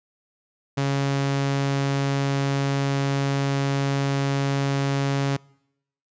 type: tone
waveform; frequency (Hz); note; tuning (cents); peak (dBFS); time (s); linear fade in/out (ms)
sawtooth; 138.59; C#3; 0; -17; 0.77-5.37; 10
effects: noise-tail reverb RT60 0.8 s tail -25 dB re dry + resampled to 16000 Hz